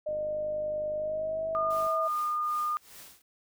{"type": "tone with pitch glide", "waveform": "sine", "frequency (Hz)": [610, 646.3], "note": ["D#5", "E5"], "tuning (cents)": [-34, -34], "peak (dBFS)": -29, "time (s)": [0.06, 2.08], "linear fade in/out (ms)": 10, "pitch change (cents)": 100, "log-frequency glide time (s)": [0.95, 1.47]}
{"type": "click train", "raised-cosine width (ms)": 2, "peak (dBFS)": -37, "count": 91, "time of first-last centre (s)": [0.09, 1.865], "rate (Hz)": 50.7}
{"type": "tone", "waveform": "sine", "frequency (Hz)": 1217, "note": "D#6", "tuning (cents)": -39, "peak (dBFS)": -27, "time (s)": [1.55, 2.77], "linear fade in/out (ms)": 0}
{"type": "noise with tremolo", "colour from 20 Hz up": "white", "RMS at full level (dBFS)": -47, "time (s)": [1.7, 3.22], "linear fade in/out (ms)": 5, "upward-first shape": "triangle", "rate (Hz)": 2.5, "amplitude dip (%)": 90}
{"effects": []}